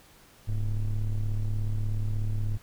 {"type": "ring-modulated tone", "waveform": "triangle", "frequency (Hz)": 61.1, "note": "B1", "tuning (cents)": -18, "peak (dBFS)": -20, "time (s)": [0.47, 2.58], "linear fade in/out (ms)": 20, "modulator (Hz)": 42.8, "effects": ["pink hiss -56 dBFS RMS until 2.62 s"]}